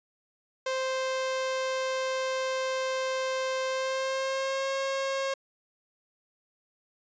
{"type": "tone with pitch glide", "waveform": "sawtooth", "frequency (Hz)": [523, 541.1], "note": ["C5", "C#5"], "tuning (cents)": [-1, -42], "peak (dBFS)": -24, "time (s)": [0.66, 5.34], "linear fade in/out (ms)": 5, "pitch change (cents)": 59, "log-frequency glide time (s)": [3.68, 4.72], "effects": ["resampled to 16000 Hz"]}